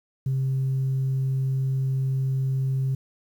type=tone; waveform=sine; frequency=133.1 Hz; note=C3; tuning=30 cents sharp; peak=-20 dBFS; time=0.26-2.95 s; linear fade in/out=5 ms; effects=tanh soft clip ceiling -19 dBFS + 9-bit